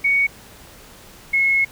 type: tone pair in turn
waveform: sine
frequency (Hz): 2233 / 2177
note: C#7 / C#7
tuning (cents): +12 / -32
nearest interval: unison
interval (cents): 44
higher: first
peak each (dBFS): -14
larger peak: neither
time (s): 0.04-0.27 / 1.33-1.65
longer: second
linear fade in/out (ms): 10
effects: pink hiss -44 dBFS RMS until 1.71 s